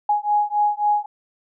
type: beating tone pair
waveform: sine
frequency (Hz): 830.6 / 834.3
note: G#5 / G#5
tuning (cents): 0 / +8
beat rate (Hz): 3.7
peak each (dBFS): -20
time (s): 0.09-1.06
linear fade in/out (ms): 5
effects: none